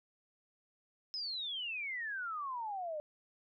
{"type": "exponential sweep", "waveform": "sine", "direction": "down", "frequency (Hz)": [5200, 587.3], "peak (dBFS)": -37, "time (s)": [1.14, 3], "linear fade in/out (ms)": 0, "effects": []}